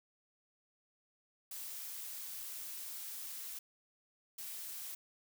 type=noise bursts at uneven times; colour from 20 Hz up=blue; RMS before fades=-45 dBFS; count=2; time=1.51-3.59 / 4.38-4.95 s; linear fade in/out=5 ms; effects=none